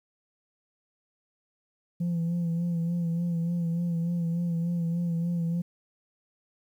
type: tone with vibrato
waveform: sine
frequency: 170 Hz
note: F3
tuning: 46 cents flat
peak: -23 dBFS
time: 2-5.62 s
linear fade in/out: 10 ms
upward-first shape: sine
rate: 3.4 Hz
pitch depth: 40 cents each way
effects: tanh soft clip ceiling -24 dBFS + 10-bit